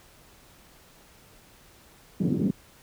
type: band-pass noise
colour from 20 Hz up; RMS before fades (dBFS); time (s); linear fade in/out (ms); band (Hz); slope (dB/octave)
pink; -25; 2.2-2.51; 5; 150 to 300; 24
effects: pink hiss -55 dBFS RMS until 2.82 s